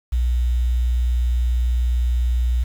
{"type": "tone", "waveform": "sine", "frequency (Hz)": 60.6, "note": "B1", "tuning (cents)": -32, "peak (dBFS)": -16, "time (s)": [0.12, 2.64], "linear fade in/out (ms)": 10, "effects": ["7-bit"]}